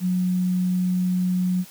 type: tone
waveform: sine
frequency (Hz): 182.1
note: F#3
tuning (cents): -27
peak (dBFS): -19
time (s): 0-1.65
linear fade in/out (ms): 50
effects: white hiss -46 dBFS RMS until 1.7 s + high-pass 60 Hz 12 dB/octave